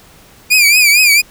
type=tone with vibrato; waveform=sawtooth; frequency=2395 Hz; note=D7; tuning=33 cents sharp; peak=-3 dBFS; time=0.5-1.22 s; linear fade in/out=20 ms; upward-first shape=triangle; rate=4.4 Hz; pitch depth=120 cents each way; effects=pink hiss -43 dBFS RMS until 1.3 s